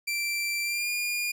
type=tone with pitch glide; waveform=sawtooth; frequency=2349 to 2423 Hz; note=D7 to D#7; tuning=0 to -47 cents; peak=-24 dBFS; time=0.07-1.32 s; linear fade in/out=10 ms; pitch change=+53 cents; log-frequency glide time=0.63-0.9 s; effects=none